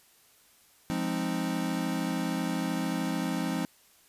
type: chord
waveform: square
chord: F minor seventh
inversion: none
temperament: equal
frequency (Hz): 174.61 / 207.7 / 261.6 / 311.1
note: F3 / Ab3 / C4 / Eb4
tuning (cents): 0 / 0 / 0 / 0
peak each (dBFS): -34 / -36 / -34 / -36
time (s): 0.9-3.65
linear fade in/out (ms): 0
effects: white hiss -61 dBFS RMS until 4.08 s + resampled to 32000 Hz